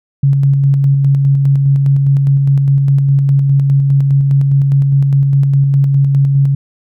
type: tone with tremolo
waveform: sine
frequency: 138.59 Hz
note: C#3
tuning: in tune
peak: -6 dBFS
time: 0.23-6.55 s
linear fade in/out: 5 ms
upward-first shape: square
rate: 4.9 Hz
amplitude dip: 25%
effects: none